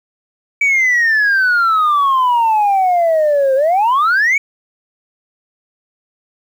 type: exponential two-way sweep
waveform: sine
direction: down then up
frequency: 2300 to 522 to 2300 Hz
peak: -8 dBFS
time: 0.61-4.38 s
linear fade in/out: 5 ms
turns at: 3.55 s
effects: tanh soft clip ceiling -8 dBFS + 7-bit